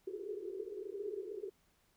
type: band-pass noise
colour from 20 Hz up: pink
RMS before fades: -43 dBFS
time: 0.07-1.5 s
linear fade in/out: 5 ms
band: 370 to 430 Hz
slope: 96 dB/octave
effects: pink hiss -73 dBFS RMS until 1.96 s